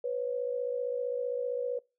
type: tone pair together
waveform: sine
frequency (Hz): 492.6 / 548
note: B4 / C#5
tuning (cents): -5 / -20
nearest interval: major second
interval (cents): 185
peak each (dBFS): -31 / -35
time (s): 0.04-1.79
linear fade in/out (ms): 5
effects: noise-tail reverb RT60 0.3 s tail -26 dB re dry